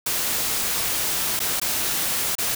white noise with dropouts, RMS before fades -24 dBFS, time 0.06-2.55 s, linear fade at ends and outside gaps 5 ms, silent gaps 1.393-1.401 / 1.599-1.615 / 2.353-2.383 s, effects none

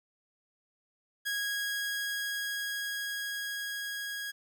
sawtooth tone with level ramp, 1648 Hz, G#6, 14 cents flat, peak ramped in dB -27 to -32 dBFS, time 1.25-4.32 s, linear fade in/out 20 ms, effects 11-bit

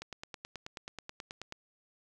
click train, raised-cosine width 0.2 ms, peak -24 dBFS, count 15, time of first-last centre 0.02-1.524 s, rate 9.31 Hz, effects none

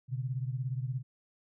sine beating tone pair, 124.5 / 141.5 Hz, B2 / C#3, +14 / +36 cents, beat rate 17 Hz, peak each -33 / -37 dBFS, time 0.08-1.03 s, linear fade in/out 50 ms, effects none

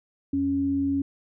sine tone pair together, 86.88 / 277.2 Hz, F2 / C#4, -8 / 0 cents, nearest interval octave + minor sixth, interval 2008 cents, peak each -34 / -22 dBFS, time 0.33-1.02 s, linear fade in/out 5 ms, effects none

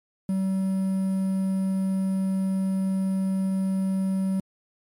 triangle tone with quantisation, 191 Hz, G3, 45 cents flat, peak -20 dBFS, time 0.29-4.4 s, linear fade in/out 2 ms, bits 8, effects MP3 64 kbps

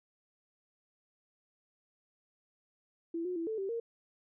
sine tone with pitch steps, 333.9 / 361.9 / 332.1 / 440.1 / 388.5 / 462.9 Hz, E4 / F#4 / E4 / A4 / G4 / A#4, +22 / -38 / +13 / 0 / -16 / -12 cents, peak -33 dBFS, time 3.14-3.8 s, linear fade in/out 5 ms, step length 110 ms, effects none

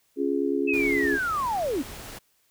sine chord, Db major, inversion none, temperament just, 277.2 / 346.5 / 415.8 Hz, Db4 / F4 / Ab4, 0 / -14 / +2 cents, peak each -26 / -28 / -27 dBFS, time 0.16-1.19 s, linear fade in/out 50 ms
sine linear sweep, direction down, 2637 to 230.3 Hz, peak -24 dBFS, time 0.67-1.83 s, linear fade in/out 20 ms
pink noise, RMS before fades -40 dBFS, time 0.73-2.19 s, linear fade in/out 10 ms
effects white hiss -67 dBFS RMS until 2.5 s

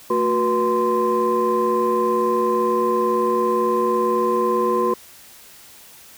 sine tone cluster, 224.5 / 366.1 / 484 / 1036 Hz, A3 / F#4 / B4 / C6, +35 / -18 / -35 / -17 cents, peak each -26 / -20 / -21 / -20 dBFS, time 0.1-4.94 s, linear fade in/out 5 ms, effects tanh soft clip ceiling -9 dBFS + white hiss -45 dBFS RMS until 6.17 s

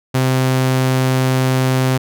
sawtooth tone, 130 Hz, C3, 11 cents flat, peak -9 dBFS, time 0.14-1.98 s, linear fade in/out 10 ms, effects none

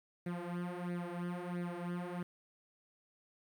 sawtooth tone with flanger, 175.8 Hz, F3, 12 cents sharp, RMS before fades -40 dBFS, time 0.26-2.23 s, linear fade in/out 5 ms, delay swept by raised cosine 0.47 to 5.07 ms, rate 1.5 Hz, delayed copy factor +0.8, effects low-pass 2000 Hz 12 dB/octave + 11-bit

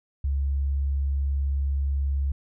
sine tone, 69.3 Hz, C#2, in tune, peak -22 dBFS, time 0.24-2.32 s, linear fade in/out 5 ms, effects none

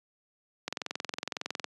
click train, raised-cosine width 0.2 ms, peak -15 dBFS, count 22, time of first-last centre 0.68-1.643 s, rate 21.8 Hz, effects high-pass 200 Hz 12 dB/octave + resampled to 24000 Hz

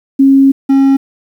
sine / triangle tone pair in turn, 271.9 / 271.9 Hz, C#4 / C#4, -33 / -33 cents, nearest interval unison, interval 0 cents, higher neither, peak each -3 dBFS, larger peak neither, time 0.19-0.52 / 0.69-0.97 s, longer first, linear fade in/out 10 ms, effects 7-bit

